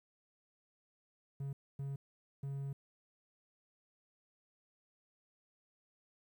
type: tone bursts at uneven times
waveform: triangle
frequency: 138.4 Hz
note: C#3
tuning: 2 cents flat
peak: -36 dBFS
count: 3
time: 1.4-1.53 / 1.79-1.96 / 2.43-2.73 s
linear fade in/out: 5 ms
effects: 12-bit